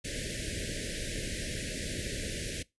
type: band-stop noise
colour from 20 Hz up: pink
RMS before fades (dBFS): -36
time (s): 0.04-2.63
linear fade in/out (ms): 10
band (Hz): 620 to 1600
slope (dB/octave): 96
effects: noise-tail reverb RT60 0.2 s tail -21 dB re dry + resampled to 24000 Hz